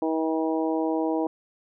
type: harmonic tone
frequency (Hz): 160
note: D#3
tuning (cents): +49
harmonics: 2 / 3 / 4 / 5 / 6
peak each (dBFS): -25 / -29 / -31 / -33 / -35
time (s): 0.02-1.27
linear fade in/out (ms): 2
effects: none